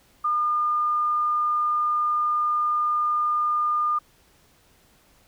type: tone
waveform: sine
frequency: 1211 Hz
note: D#6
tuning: 47 cents flat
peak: -20 dBFS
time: 0.24-3.99 s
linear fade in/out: 10 ms
effects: pink hiss -59 dBFS RMS until 5.27 s